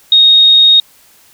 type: tone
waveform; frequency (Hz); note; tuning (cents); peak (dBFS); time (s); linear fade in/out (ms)
sine; 3729; A#7; 0; -3; 0.12-0.8; 2
effects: white hiss -46 dBFS RMS until 1.33 s